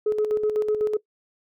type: tone with tremolo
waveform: sine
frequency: 425.4 Hz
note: G#4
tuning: 42 cents sharp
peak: -17 dBFS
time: 0.06-0.97 s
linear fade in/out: 5 ms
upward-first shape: square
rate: 8 Hz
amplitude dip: 55%
effects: noise-tail reverb RT60 0.1 s tail -20 dB re dry + tanh soft clip ceiling -15 dBFS